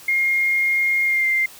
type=tone with pitch glide; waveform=sine; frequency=2134 to 2095 Hz; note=C7 to C7; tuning=+34 to +2 cents; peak=-16 dBFS; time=0.08-1.46 s; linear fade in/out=5 ms; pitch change=-32 cents; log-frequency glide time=1.03-1.29 s; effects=white hiss -43 dBFS RMS until 1.59 s